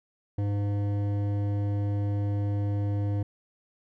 sine tone with hard clipping, 101.7 Hz, G#2, 36 cents flat, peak -27 dBFS, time 0.38-3.23 s, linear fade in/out 5 ms, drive 12 dB, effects none

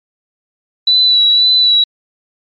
sine tone with vibrato, 3951 Hz, B7, in tune, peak -5 dBFS, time 0.87-1.84 s, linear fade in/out 5 ms, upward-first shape sine, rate 1.9 Hz, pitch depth 27 cents each way, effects tanh soft clip ceiling -4 dBFS + MP3 48 kbps

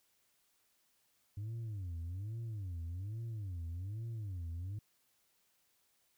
sine tone with vibrato, 98 Hz, G2, in tune, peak -36 dBFS, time 1.37-4.79 s, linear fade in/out 5 ms, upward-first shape sine, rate 1.2 Hz, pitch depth 290 cents each way, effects tanh soft clip ceiling -38 dBFS + white hiss -75 dBFS RMS until 6.17 s

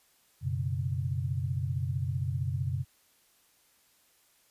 sine chord, F# suspended fourth, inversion none, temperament just, 92.5 / 123.33 / 138.75 Hz, F#2 / B2 / C#3, 0 / -2 / +2 cents, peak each -33 dBFS, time 0.41-2.85 s, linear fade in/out 50 ms, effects white hiss -66 dBFS RMS until 4.5 s + resampled to 32000 Hz

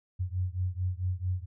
sine beating tone pair, 89.6 / 94.1 Hz, F2 / F#2, +45 / +30 cents, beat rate 4.5 Hz, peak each -31 / -32 dBFS, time 0.19-1.46 s, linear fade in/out 20 ms, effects none

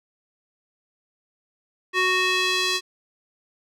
square tone with band-pass filter sweep, 370 Hz, F#4, in tune, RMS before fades -22 dBFS, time 1.93-2.81 s, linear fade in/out 50 ms, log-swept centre 2100 to 4300 Hz, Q 1.4, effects none

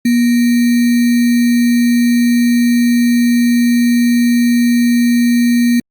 sine tone with sample-and-hold, 239.7 Hz, A#3, 48 cents sharp, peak -8 dBFS, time 0.05-5.8 s, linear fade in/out 5 ms, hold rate 2100 Hz, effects Opus 48 kbps

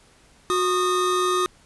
square tone pair together, 365.2 / 1232 Hz, F#4 / D#6, -23 / -17 cents, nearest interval octave + major sixth, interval 2106 cents, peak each -23 dBFS, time 0.5-1.46 s, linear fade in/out 0 ms, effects pink hiss -55 dBFS RMS until 1.65 s + resampled to 24000 Hz

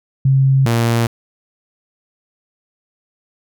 sine / sawtooth tone pair in turn, 134.6 / 116.47 Hz, C3 / A#2, +49 / -1 cents, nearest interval minor third, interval 250 cents, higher first, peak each -9 dBFS, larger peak neither, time 0.25-0.66 / 0.66-1.07 s, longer neither, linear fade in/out 5 ms, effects none

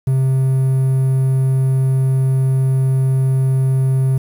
triangle tone, 132.3 Hz, C3, 20 cents sharp, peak -10 dBFS, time 0.07-4.18 s, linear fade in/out 5 ms, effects 7-bit

